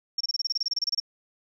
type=tone bursts; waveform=sine; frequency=5500 Hz; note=F8; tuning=27 cents flat; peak=-23 dBFS; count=16; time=0.18-1.001 s; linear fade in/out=5 ms; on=26 ms; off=27 ms; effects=10-bit